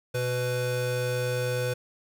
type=tone pair together; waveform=square; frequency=123.47 / 498.8 Hz; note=B2 / B4; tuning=0 / +17 cents; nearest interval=2 octaves; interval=2417 cents; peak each=-30 / -29 dBFS; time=0.14-1.74 s; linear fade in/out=10 ms; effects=none